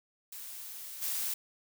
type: noise with level steps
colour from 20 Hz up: blue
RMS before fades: -44 / -34 dBFS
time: 0.32-1.34 s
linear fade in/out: 5 ms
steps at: 1.01 s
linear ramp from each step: 20 ms
effects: none